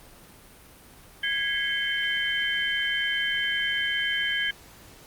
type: tone cluster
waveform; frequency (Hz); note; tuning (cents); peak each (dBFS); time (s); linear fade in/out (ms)
sine; 1649 / 2021 / 2164 / 3094; G#6 / B6 / C#7 / G7; -13 / +39 / -42 / -23; -27 / -35 / -33 / -28; 1.23-4.51; 5
effects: pink hiss -50 dBFS RMS until 5.06 s + Opus 32 kbps